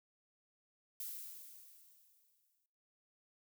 violet noise with exponential decay, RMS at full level -43 dBFS, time 1-2.66 s, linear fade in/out 1 ms, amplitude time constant 360 ms, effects noise-tail reverb RT60 0.9 s tail -20 dB re dry

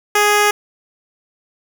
10% pulse tone, 415.3 Hz, G#4, in tune, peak -3 dBFS, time 0.15-0.51 s, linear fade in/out 5 ms, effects 7-bit

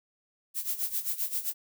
violet noise with tremolo, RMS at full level -29 dBFS, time 0.54-1.54 s, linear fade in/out 50 ms, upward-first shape sine, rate 7.6 Hz, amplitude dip 80%, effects none

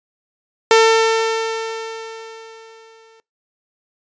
sawtooth tone with exponential decay, 449 Hz, A4, 35 cents sharp, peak -3 dBFS, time 0.71-3.2 s, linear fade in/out 1 ms, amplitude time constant 540 ms, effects noise-tail reverb RT60 0.2 s tail -22 dB re dry + resampled to 16000 Hz

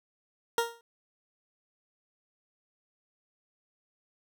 20% pulse tone with exponential decay, 466.2 Hz, A#4, in tune, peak -17 dBFS, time 0.58-0.81 s, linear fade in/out 1 ms, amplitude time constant 49 ms, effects none

